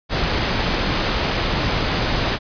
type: noise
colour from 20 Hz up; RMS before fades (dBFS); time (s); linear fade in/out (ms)
pink; -20; 0.09-2.39; 50
effects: resampled to 11025 Hz